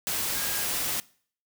sine tone in noise, 1631 Hz, G#6, 32 cents flat, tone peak -40 dBFS, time 0.35-0.64 s, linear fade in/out 0 ms, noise white, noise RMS -29 dBFS, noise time 0.07-1 s, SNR -14 dB, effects noise-tail reverb RT60 0.5 s tail -22 dB re dry

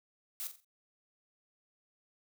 blue noise with echo, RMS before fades -39 dBFS, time 0.4-0.47 s, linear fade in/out 0 ms, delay 44 ms, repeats 4, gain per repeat -9 dB, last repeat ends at 0.646 s, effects none

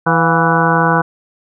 harmonic tone with a mistuned harmonic, 164.81 Hz, E3, in tune, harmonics 1 / 2 / 3 / 4 / 5 / 6 / 7 / 8 / 9, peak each -16 / -21 / -19 / -21 / -19 / -17 / -20 / -22 / -17 dBFS, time 0.06-1.02 s, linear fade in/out 10 ms, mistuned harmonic 4, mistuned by +89 cents, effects none

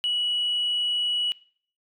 sine tone, 2932 Hz, F#7, 16 cents flat, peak -21 dBFS, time 0.04-1.32 s, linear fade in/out 0 ms, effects noise-tail reverb RT60 0.5 s tail -21 dB re dry + tanh soft clip ceiling -19 dBFS

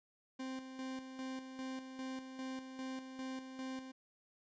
40% pulse tone with tremolo, 261.6 Hz, C4, in tune, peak -40 dBFS, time 0.39-3.92 s, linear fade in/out 10 ms, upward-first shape square, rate 2.5 Hz, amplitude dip 55%, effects resampled to 16000 Hz + 13-bit

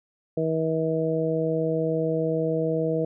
harmonic tone, 160.4 Hz, E3, 47 cents flat, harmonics 1 / 2 / 3 / 4, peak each -28 / -29 / -25 / -30 dBFS, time 0.37-3.05 s, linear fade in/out 5 ms, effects none

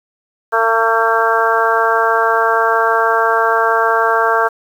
harmonic tone, 226.3 Hz, A3, 49 cents sharp, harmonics 2 / 3 / 4 / 5 / 6 / 7, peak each -18 / -18 / -18 / -18 / -18 / -18 dBFS, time 0.52-4.49 s, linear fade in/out 20 ms, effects 7-bit

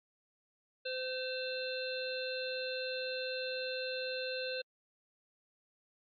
harmonic tone with a mistuned harmonic, 514 Hz, C5, 31 cents flat, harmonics 1 / 3 / 5 / 7 / 8, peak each -38 / -44 / -44 / -47 / -43 dBFS, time 0.85-4.62 s, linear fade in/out 10 ms, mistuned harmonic 5, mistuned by +71 cents, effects AAC 48 kbps

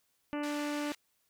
harmonic tone, 293.7 Hz, D4, in tune, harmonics 1 / 2 / 3 / 4 / 5 / 6 / 7 / 8 / 9 / 10, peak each -34 / -40 / -44 / -46 / -48 / -50 / -51 / -52 / -53 / -54 dBFS, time 0.33-0.92 s, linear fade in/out 0 ms
pink band-pass noise, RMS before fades -47 dBFS, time 0.43-0.95 s, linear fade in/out 5 ms, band 1700 to 7800 Hz, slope 12 dB/octave
effects white hiss -75 dBFS RMS until 1.29 s

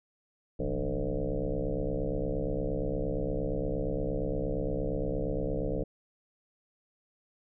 sine tone with frequency modulation, 233.1 Hz, A#3, in tune, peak -28 dBFS, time 0.59-5.84 s, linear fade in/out 10 ms, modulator 68.6 Hz, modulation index 5, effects none

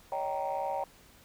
sine chord, Eb dominant seventh, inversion third, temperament just, 560 / 622.3 / 777.8 / 933.4 Hz, Db5 / Eb5 / G5 / Bb5, +18 / 0 / -14 / +2 cents, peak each -35 / -38 / -33 / -35 dBFS, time 0.12-0.84 s, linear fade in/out 2 ms, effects tanh soft clip ceiling -24 dBFS + pink hiss -58 dBFS RMS until 1.24 s

